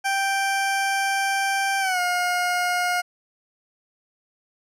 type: tone with pitch glide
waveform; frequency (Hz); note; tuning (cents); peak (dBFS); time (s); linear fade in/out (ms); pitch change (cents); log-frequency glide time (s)
20% pulse; 784 to 714.8; G5 to F5; 0 to +40; -16; 0.04-3.02; 20; -160; 1.8-2
effects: low-pass 12000 Hz 12 dB/octave